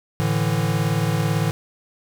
square chord, A suspended fourth, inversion none, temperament equal, 110 / 146.83 / 164.81 Hz, A2 / D3 / E3, 0 / 0 / 0 cents, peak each -24 dBFS, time 0.2-1.51 s, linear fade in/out 0 ms, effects none

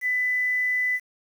sine tone, 1998 Hz, B6, 20 cents sharp, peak -21 dBFS, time 0.01-1 s, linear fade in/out 50 ms, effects 8-bit

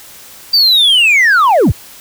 sine linear sweep, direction down, 4699 to 41.04 Hz, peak -3 dBFS, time 0.53-1.72 s, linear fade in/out 10 ms, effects tanh soft clip ceiling -5 dBFS + white hiss -36 dBFS RMS until 2 s

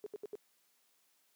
sine tone bursts, 416.8 Hz, G#4, 6 cents sharp, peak -39 dBFS, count 4, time 0.04-0.354 s, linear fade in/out 0 ms, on 23 ms, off 74 ms, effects white hiss -73 dBFS RMS until 1.35 s + high-pass 200 Hz 12 dB/octave

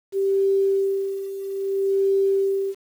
sine tone with tremolo, 391 Hz, G4, 4 cents flat, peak -16 dBFS, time 0.12-2.75 s, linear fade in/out 50 ms, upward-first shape sine, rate 0.61 Hz, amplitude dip 75%, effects 8-bit

